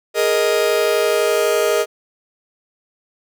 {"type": "chord", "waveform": "45% pulse", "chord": "Ab suspended second", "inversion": "none", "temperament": "just", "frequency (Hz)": [415.3, 467.2, 623], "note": ["Ab4", "Bb4", "Eb5"], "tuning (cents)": [0, 4, 2], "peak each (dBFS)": -19, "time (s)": [0.14, 1.86], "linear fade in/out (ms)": 50, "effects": []}